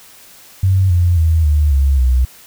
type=tone with pitch steps; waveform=sine; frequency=94.9 / 87.53 / 80.73 / 74.46 / 68.67 / 63.34 Hz; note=F#2 / F2 / E2 / D2 / C#2 / B1; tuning=+44 / +4 / -36 / +24 / -16 / +44 cents; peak=-9 dBFS; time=0.63-2.25 s; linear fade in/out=5 ms; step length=270 ms; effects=white hiss -42 dBFS RMS until 2.46 s